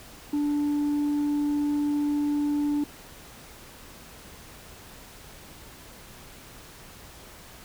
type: tone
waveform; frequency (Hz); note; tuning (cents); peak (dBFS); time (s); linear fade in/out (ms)
sine; 292.4; D4; -7; -20; 0.33-2.84; 5
effects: tanh soft clip ceiling -22 dBFS + pink hiss -47 dBFS RMS until 7.64 s